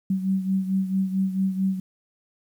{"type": "beating tone pair", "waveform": "sine", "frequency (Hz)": [190, 194.5], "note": ["F#3", "G3"], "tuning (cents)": [46, -13], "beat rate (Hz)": 4.5, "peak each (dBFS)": [-22, -28], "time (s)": [0.1, 1.8], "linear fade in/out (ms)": 5, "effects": ["9-bit"]}